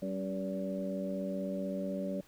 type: harmonic tone with a mistuned harmonic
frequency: 95.9 Hz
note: G2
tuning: 37 cents flat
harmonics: 2 / 3 / 4 / 5 / 6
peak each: -36 / -41 / -46 / -47 / -38 dBFS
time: 0.02-2.21 s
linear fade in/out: 5 ms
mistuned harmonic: 3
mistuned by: -50 cents
effects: pink hiss -62 dBFS RMS until 2.27 s